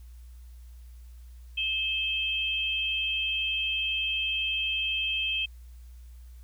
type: tone pair together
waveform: sine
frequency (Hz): 2600 / 3158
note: E7 / G7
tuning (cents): -24 / +12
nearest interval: minor third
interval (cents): 336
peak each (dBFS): -29 / -29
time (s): 1.57-5.46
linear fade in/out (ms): 10
effects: added 60 Hz sine -44 dBFS peak until 6.43 s + white hiss -65 dBFS RMS until 6.43 s